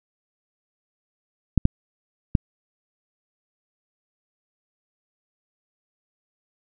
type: clicks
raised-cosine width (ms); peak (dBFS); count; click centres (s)
5; -3; 3; 1.577 / 1.654 / 2.352
effects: none